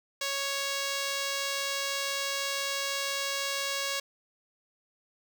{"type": "tone", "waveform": "5% pulse", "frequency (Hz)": 554, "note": "C#5", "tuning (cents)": -1, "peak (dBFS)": -18, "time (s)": [0.21, 4], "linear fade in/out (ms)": 5, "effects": []}